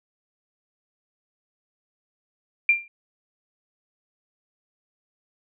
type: tone with exponential decay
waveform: sine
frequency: 2378 Hz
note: D7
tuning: 21 cents sharp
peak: -11 dBFS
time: 2.69-2.88 s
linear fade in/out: 2 ms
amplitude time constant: 41 ms
effects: none